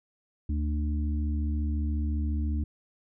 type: harmonic tone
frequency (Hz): 74.4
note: D2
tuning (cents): +23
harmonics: 1 / 3 / 4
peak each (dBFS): -26 / -36 / -38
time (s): 0.49-2.64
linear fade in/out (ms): 5
effects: none